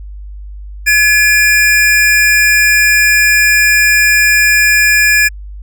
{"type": "tone pair together", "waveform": "square", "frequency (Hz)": [1700, 2400], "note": ["G#6", "D7"], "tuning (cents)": [40, 37], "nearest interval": "tritone", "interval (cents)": 597, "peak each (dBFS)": -10, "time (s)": [0.86, 5.29], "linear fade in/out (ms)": 20, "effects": ["added 50 Hz sine -25 dBFS peak until 5.62 s"]}